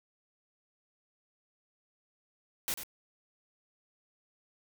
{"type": "noise with echo", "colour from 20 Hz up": "white", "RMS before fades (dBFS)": -33, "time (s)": [2.68, 2.74], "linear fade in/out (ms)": 0, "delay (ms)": 94, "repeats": 1, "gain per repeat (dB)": -9, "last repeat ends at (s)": 2.834, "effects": []}